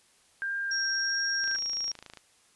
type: tone with vibrato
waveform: sine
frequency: 1589 Hz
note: G6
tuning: 23 cents sharp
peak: -29 dBFS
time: 0.42-1.56 s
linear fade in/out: 0 ms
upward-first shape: sine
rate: 1.5 Hz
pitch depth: 12 cents each way
type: tone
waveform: sine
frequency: 5588 Hz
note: F8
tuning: in tune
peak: -29 dBFS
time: 0.71-1.92 s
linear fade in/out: 5 ms
type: click train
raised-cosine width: 0.2 ms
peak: -27 dBFS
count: 21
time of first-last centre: 1.44-2.173 s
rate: 27.3 Hz
effects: white hiss -63 dBFS RMS until 2.55 s + resampled to 24000 Hz